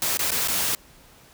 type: noise with dropouts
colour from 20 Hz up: white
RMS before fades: -24 dBFS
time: 0.02-0.75 s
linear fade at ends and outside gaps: 1 ms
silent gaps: 0.172-0.192 / 0.307-0.317 / 0.475-0.483 s
effects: pink hiss -52 dBFS RMS until 1.33 s